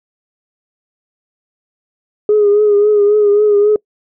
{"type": "tone with vibrato", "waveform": "sine", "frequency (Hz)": 415.3, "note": "G#4", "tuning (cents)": 0, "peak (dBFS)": -6, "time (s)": [2.29, 3.76], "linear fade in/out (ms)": 2, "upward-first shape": "triangle", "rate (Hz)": 3.7, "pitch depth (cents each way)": 48, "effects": ["noise-tail reverb RT60 0.1 s tail -25 dB re dry", "tanh soft clip ceiling -3 dBFS"]}